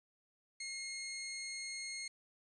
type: tone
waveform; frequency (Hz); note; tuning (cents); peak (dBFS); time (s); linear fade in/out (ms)
15% pulse; 2150; C7; +47; -35; 0.6-2.08; 5
effects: resampled to 22050 Hz + 11-bit